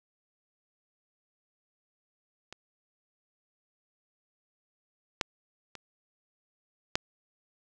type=clicks; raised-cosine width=0.2 ms; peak=-25 / -9 / -25 / -8 dBFS; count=4; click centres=2.526 / 5.212 / 5.753 / 6.955 s; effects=none